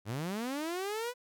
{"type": "linear sweep", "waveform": "sawtooth", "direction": "up", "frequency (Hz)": [95.2, 502], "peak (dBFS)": -30, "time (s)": [0.05, 1.14], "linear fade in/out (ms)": 50, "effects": []}